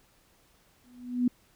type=tone with exponential growth; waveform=sine; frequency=246.5 Hz; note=B3; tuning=3 cents flat; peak=-19 dBFS; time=0.84-1.28 s; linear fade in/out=5 ms; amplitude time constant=94 ms; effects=pink hiss -64 dBFS RMS until 1.55 s